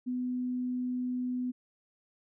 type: tone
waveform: sine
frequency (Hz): 250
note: B3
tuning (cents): +21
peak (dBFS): -30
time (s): 0.06-1.52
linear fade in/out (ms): 20
effects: none